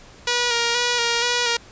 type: tone with vibrato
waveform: 5% pulse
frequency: 476.8 Hz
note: A#4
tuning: 39 cents sharp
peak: -7 dBFS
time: 0.27-1.57 s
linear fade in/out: 5 ms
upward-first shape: square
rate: 2.1 Hz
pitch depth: 27 cents each way
effects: pink hiss -46 dBFS RMS until 1.71 s + resampled to 16000 Hz